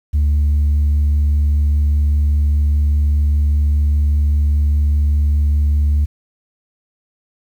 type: tone with vibrato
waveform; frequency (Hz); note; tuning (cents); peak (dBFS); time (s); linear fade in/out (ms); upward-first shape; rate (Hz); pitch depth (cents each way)
sine; 73.42; D2; 0; -9; 0.13-6.06; 20; triangle; 5; 9
effects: tanh soft clip ceiling -10 dBFS + 8-bit